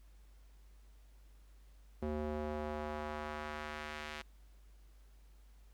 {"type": "tone with band-pass filter sweep", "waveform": "square", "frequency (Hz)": 75.5, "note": "D2", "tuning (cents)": 48, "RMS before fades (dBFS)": -41, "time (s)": [2.02, 4.22], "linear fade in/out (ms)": 5, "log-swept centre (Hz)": [370, 2500], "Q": 0.94, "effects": ["added 50 Hz sine -57 dBFS peak until 5.73 s", "pink hiss -72 dBFS RMS until 5.73 s"]}